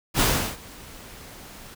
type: noise with ADSR envelope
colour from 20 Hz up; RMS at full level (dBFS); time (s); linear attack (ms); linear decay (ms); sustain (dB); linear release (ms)
pink; -19; 0.14-1.75; 63; 360; -24; 14
effects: none